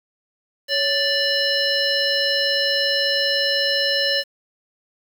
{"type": "harmonic tone with a mistuned harmonic", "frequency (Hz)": 587.3, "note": "D5", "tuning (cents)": 0, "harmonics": [1, 3, 5, 7, 9], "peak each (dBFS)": [-24, -24, -24, -24, -24], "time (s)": [0.68, 4.24], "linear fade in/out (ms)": 50, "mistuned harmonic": 1, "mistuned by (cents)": -85, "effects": ["7-bit"]}